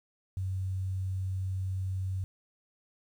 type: tone with quantisation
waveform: sine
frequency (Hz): 94.4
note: F#2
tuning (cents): +35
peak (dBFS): -30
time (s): 0.37-2.24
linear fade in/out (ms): 0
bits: 10
effects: none